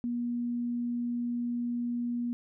sine tone, 240 Hz, B3, 49 cents flat, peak -29 dBFS, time 0.04-2.33 s, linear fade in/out 0 ms, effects none

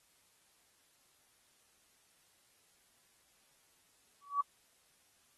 sine tone with exponential growth, 1138 Hz, C#6, 45 cents sharp, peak -25 dBFS, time 4.21-4.41 s, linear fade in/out 5 ms, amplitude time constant 42 ms, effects white hiss -70 dBFS RMS until 5.37 s + AAC 32 kbps

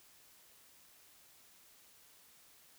silence, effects white hiss -63 dBFS RMS until 2.78 s

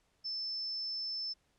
sine tone, 5280 Hz, E8, 2 cents sharp, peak -35 dBFS, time 0.24-1.34 s, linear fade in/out 20 ms, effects pink hiss -74 dBFS RMS until 1.58 s + low-pass 9000 Hz 12 dB/octave

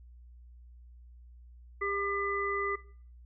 harmonic tone, 400 Hz, G4, 35 cents sharp, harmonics 1 / 3 / 5, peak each -34 / -34 / -34 dBFS, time 1.81-2.76 s, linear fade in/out 10 ms, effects noise-tail reverb RT60 0.5 s tail -19 dB re dry + added 60 Hz sine -50 dBFS peak until 3.25 s

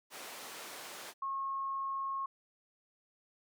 pink band-pass noise, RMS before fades -47 dBFS, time 0.1-1.14 s, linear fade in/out 50 ms, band 470 to 15000 Hz, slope 12 dB/octave
sine tone, 1086 Hz, C#6, 36 cents flat, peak -34 dBFS, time 1.22-2.26 s, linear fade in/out 5 ms
effects none

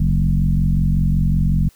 sine tone with frequency modulation, 103.3 Hz, G#2, 9 cents flat, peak -13 dBFS, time 0-1.69 s, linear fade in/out 5 ms, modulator 45.4 Hz, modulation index 2, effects white hiss -54 dBFS RMS until 1.75 s

